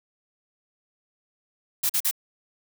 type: noise bursts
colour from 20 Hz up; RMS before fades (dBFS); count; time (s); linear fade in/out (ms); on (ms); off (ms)
blue; -23; 3; 1.83-2.112; 10; 66; 42
effects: none